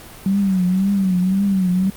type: tone with vibrato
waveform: sine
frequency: 189.9 Hz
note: F#3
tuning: 45 cents sharp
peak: -14 dBFS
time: 0.26-1.9 s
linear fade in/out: 2 ms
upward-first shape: triangle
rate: 1.9 Hz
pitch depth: 110 cents each way
effects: pink hiss -39 dBFS RMS until 1.96 s + Opus 32 kbps